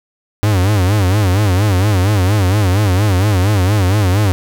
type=tone with vibrato; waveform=45% pulse; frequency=98 Hz; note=G2; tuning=in tune; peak=-10 dBFS; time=0.43-4.32 s; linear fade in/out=0 ms; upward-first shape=sine; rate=4.3 Hz; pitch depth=160 cents each way; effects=none